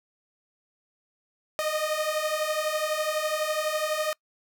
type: beating tone pair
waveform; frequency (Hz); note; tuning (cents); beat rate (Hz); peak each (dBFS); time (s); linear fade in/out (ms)
sawtooth; 609 / 621; D#5 / D#5; -37 / -3; 12; -26 / -24; 1.59-4.13; 0
effects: noise-tail reverb RT60 0.1 s tail -25 dB re dry